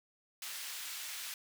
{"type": "high-pass noise", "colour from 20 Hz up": "pink", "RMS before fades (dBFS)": -43, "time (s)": [0.42, 1.34], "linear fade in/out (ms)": 2, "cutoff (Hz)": 2100, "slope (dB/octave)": 12, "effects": []}